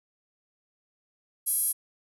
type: tone with high-pass filter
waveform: 5% pulse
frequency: 826 Hz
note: G#5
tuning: 10 cents flat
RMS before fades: -27 dBFS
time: 1.46-1.73 s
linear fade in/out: 20 ms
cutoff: 11000 Hz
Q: 6
effects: none